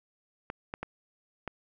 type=clicks; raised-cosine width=0.5 ms; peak=-20 dBFS; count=4; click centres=0.501 / 0.739 / 0.83 / 1.477 s; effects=none